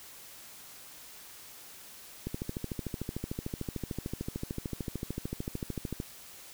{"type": "click train", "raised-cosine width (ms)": 3, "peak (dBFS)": -21, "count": 51, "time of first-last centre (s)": [2.27, 6.001], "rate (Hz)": 13.4, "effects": ["white hiss -50 dBFS RMS until 6.53 s"]}